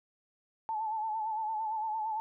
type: tone with vibrato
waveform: sine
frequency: 873 Hz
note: A5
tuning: 14 cents flat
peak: -31 dBFS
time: 0.69-2.2 s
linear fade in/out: 0 ms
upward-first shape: sine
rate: 8.8 Hz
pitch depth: 54 cents each way
effects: none